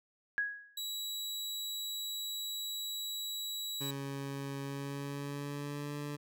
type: tone with exponential decay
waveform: sine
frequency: 1661.2 Hz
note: G#6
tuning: in tune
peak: -27 dBFS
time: 0.38-0.79 s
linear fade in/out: 0 ms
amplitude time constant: 89 ms
type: tone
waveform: sawtooth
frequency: 3900 Hz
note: B7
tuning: 23 cents flat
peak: -34 dBFS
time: 0.77-3.91 s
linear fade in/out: 5 ms
type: tone with pitch glide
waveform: 20% pulse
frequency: 138.59 to 145.9 Hz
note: C#3 to D3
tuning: 0 to -11 cents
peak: -33 dBFS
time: 3.8-6.17 s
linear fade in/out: 20 ms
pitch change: +89 cents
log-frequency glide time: 4.6-5.97 s
effects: none